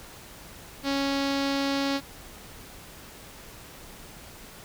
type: tone with low-pass filter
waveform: sawtooth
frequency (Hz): 276.6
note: C#4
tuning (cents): -4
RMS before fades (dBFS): -27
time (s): 0.83-2.01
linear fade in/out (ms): 50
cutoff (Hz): 4600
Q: 2.5
effects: pink hiss -46 dBFS RMS until 4.64 s